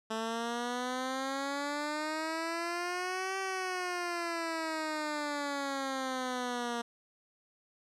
10% pulse exponential two-way sweep, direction up then down, 220 to 386 to 234.6 Hz, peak -25 dBFS, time 0.1-6.82 s, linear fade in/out 10 ms, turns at 3.38 s, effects low-pass 8000 Hz 12 dB/octave

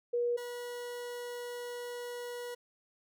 sine / 40% pulse tone pair in turn, 480.2 / 484.7 Hz, B4 / B4, -49 / -32 cents, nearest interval unison, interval 17 cents, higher second, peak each -28 / -38 dBFS, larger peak first, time 0.13-0.37 / 0.37-2.55 s, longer second, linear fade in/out 10 ms, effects none

